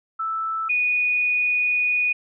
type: tone pair in turn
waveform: sine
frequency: 1318.5 / 2469 Hz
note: E6 / D#7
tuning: 0 / -14 cents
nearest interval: major seventh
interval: 1086 cents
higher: second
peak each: -23 / -18 dBFS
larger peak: second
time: 0.19-0.69 / 0.69-2.13 s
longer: second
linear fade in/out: 10 ms
effects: none